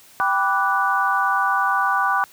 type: chord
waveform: sine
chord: G major seventh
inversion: none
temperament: equal with one note detuned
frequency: 784 / 987.8 / 1168.6 / 1480 Hz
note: G5 / B5 / D6 / F#6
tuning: 0 / 0 / -9 / 0 cents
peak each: -23 / -24 / -21 / -22 dBFS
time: 0.2-2.24 s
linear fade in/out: 0 ms
effects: white hiss -49 dBFS RMS until 2.32 s + high-pass 60 Hz 12 dB/octave